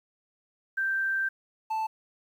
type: tone pair in turn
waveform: sine / triangle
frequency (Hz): 1568 / 880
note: G6 / A5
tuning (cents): 0 / 0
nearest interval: minor seventh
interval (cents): 1000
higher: first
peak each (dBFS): -25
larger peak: neither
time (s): 0.77-1.29 / 1.7-1.87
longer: first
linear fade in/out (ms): 10
effects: 10-bit